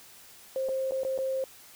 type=tone with dropouts; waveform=sine; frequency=529 Hz; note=C5; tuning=19 cents sharp; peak=-27 dBFS; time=0.56-1.44 s; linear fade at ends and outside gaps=1 ms; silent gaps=0.687-0.691 / 0.91-0.92 / 1.034-1.049 / 1.178-1.187 s; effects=white hiss -52 dBFS RMS until 1.75 s